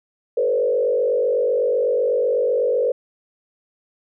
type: tone with frequency modulation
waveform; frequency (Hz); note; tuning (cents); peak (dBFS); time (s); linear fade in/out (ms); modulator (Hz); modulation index
sine; 494.3; B4; +1; -16; 0.37-2.92; 5; 48; 1.2
effects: none